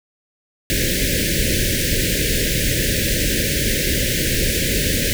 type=band-stop noise; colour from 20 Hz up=pink; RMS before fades=-19 dBFS; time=0.7-5.13 s; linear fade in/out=0 ms; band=580 to 1600 Hz; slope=96 dB/octave; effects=none